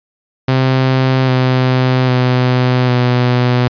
sawtooth tone with pitch steps, 130.81 / 128.49 / 126.21 / 123.97 Hz, C3 / C3 / B2 / B2, 0 / -31 / +38 / +7 cents, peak -6 dBFS, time 0.48-3.68 s, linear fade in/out 5 ms, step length 800 ms, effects resampled to 11025 Hz

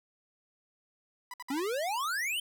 30% pulse tone bursts, 987.8 Hz, B5, in tune, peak -37 dBFS, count 4, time 1.31-1.599 s, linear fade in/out 2 ms, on 28 ms, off 59 ms
square exponential sweep, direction up, 260 to 3166 Hz, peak -31 dBFS, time 1.5-2.4 s, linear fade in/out 5 ms
effects none

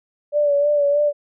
sine tone with vibrato, 580 Hz, D5, 22 cents flat, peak -14 dBFS, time 0.32-1.13 s, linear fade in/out 50 ms, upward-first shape sine, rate 3.2 Hz, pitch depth 36 cents each way, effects none

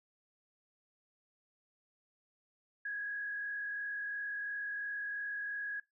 sine tone with frequency modulation, 1661.2 Hz, G#6, in tune, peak -36 dBFS, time 2.85-5.8 s, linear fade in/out 5 ms, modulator 42.9 Hz, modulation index 0.69, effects noise-tail reverb RT60 0.2 s tail -22 dB re dry

